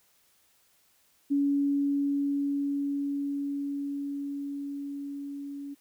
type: tone with level ramp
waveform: sine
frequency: 282.3 Hz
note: C#4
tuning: 32 cents sharp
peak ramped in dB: -22 to -36 dBFS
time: 1.3-5.75 s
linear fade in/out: 20 ms
effects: white hiss -66 dBFS RMS until 5.8 s